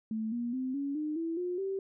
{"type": "tone with pitch steps", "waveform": "sine", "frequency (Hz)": [220, 238.5, 258.6, 280.4, 304, 329.6, 357.4, 387.5], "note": ["A3", "A#3", "C4", "C#4", "D#4", "E4", "F4", "G4"], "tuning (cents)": [0, 40, -20, 20, -40, 0, 40, -20], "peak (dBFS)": -31, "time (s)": [0.11, 1.79], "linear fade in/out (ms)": 2, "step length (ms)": 210, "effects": []}